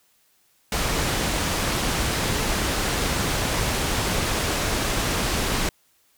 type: low-pass noise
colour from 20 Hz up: pink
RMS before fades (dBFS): -24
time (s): 0.72-5.69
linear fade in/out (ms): 2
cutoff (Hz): 10000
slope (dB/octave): 12
effects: white hiss -63 dBFS RMS until 6.17 s